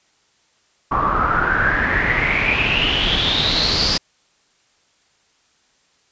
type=noise with low-pass filter sweep; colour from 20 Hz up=pink; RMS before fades=-18 dBFS; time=0.91-3.98 s; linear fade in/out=10 ms; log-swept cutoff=1100 to 5000 Hz; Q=9.4; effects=white hiss -60 dBFS RMS until 6.11 s + resampled to 16000 Hz